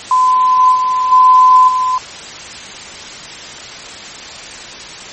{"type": "tone with level steps", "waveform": "sine", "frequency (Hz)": 1017, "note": "C6", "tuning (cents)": -50, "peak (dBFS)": [-7, -5, -11, -3, -11], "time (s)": [0.11, 1.98], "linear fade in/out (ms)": 2, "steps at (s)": [0.57, 0.74, 1.11, 1.67], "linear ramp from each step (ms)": 20, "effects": ["white hiss -29 dBFS RMS until 5.12 s", "MP3 32 kbps"]}